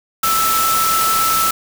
sine tone in noise, 1318.5 Hz, E6, in tune, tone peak -15 dBFS, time 0.23-1.51 s, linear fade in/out 5 ms, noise white, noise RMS -19 dBFS, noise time 0.23-1.51 s, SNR +1 dB, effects none

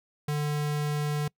square tone, 148.3 Hz, D3, 17 cents sharp, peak -27 dBFS, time 0.28-1.28 s, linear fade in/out 5 ms, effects noise-tail reverb RT60 0.1 s tail -25 dB re dry

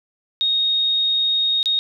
sine tone with dropouts, 3729 Hz, A#7, in tune, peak -16 dBFS, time 0.41-1.79 s, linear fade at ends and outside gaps 0 ms, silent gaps 1.629-1.658 s, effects none

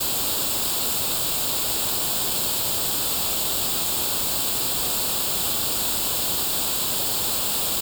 white noise with comb filter, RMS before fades -24 dBFS, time 0-7.81 s, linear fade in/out 10 ms, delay 0.25 ms, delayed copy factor +0.7, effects none

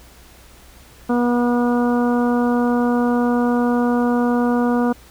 harmonic tone, 241.9 Hz, B3, 36 cents flat, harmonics 1 / 2 / 3 / 4 / 5 / 6, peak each -16 / -22 / -26 / -28 / -30 / -32 dBFS, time 1.09-4.93 s, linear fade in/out 10 ms, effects added 60 Hz sine -47 dBFS peak until 5.1 s + pink hiss -47 dBFS RMS until 5.1 s

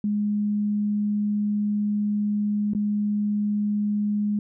sine tone with dropouts, 207.7 Hz, G#3, in tune, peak -21 dBFS, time 0.04-4.39 s, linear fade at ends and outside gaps 2 ms, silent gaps 2.735-2.749 s, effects none

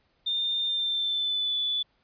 sine tone with pitch glide, 3614 to 3469 Hz, A7 to A7, +46 to -25 cents, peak -25 dBFS, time 0.26-1.83 s, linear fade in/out 10 ms, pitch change -71 cents, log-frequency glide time 0.65-1.56 s, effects pink hiss -69 dBFS RMS until 2.03 s + resampled to 11025 Hz

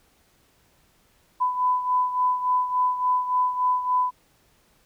sine beating tone pair, 1000 / 1003.5 Hz, B5 / B5, +21 / +27 cents, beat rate 3.5 Hz, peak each -21 / -27 dBFS, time 1.4-4.11 s, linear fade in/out 20 ms, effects pink hiss -62 dBFS RMS until 4.85 s

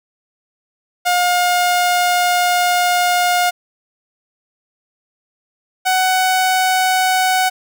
sawtooth tone pair in turn, 713 / 746.8 Hz, F5 / F#5, +36 / +16 cents, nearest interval minor second, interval 80 cents, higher second, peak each -9 dBFS, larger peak neither, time 1.05-3.51 / 5.85-7.5 s, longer first, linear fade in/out 20 ms, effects none

